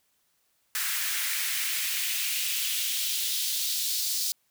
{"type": "noise with high-pass filter sweep", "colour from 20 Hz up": "white", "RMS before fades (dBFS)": -29, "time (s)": [0.75, 4.32], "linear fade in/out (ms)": 0, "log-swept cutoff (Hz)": [1600, 4600], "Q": 1.9, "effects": ["white hiss -71 dBFS RMS until 4.5 s"]}